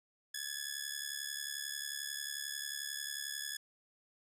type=ring-modulated tone; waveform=10% pulse; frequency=1702 Hz; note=G#6; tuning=42 cents sharp; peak=-27 dBFS; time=0.34-3.57 s; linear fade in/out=5 ms; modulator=35.6 Hz; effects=none